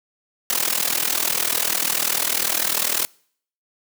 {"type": "noise with amplitude modulation", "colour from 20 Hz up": "white", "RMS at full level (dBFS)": -18, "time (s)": [0.5, 3.05], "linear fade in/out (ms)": 0, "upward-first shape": "sine", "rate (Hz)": 40.1, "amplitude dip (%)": 85, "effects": ["noise-tail reverb RT60 0.6 s tail -26 dB re dry", "high-pass 200 Hz 12 dB/octave"]}